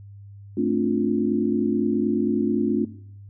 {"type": "chord", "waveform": "sine", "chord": "D minor seventh", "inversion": "second", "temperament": "just", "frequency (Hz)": [220.2, 264.3, 293.7, 352.4], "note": ["A3", "C4", "D4", "F4"], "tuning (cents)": [2, 18, 0, 16], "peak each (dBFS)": -25, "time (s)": [0.57, 2.85], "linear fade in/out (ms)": 5, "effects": ["noise-tail reverb RT60 0.7 s tail -19 dB re dry", "added 100 Hz sine -40 dBFS peak until 3.29 s"]}